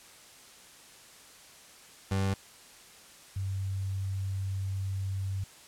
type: tone pair in turn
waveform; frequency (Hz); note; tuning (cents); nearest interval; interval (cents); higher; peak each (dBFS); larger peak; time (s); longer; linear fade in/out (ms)
30% pulse / sine; 97 / 96.52; G2 / G2; -18 / -26; unison; 8; first; -24 / -30; first; 2.11-2.34 / 3.36-5.44; second; 5
effects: white hiss -53 dBFS RMS until 5.67 s + low-pass 10000 Hz 12 dB/octave